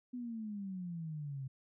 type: exponential sweep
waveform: sine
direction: down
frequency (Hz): 252 to 130.81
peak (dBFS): -39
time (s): 0.13-1.48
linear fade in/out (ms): 10
effects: none